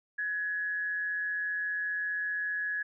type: tone with amplitude modulation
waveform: sine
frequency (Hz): 1684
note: G#6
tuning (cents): +24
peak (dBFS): -28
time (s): 0.18-2.83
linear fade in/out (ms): 10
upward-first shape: sine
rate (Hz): 175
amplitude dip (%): 40
effects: none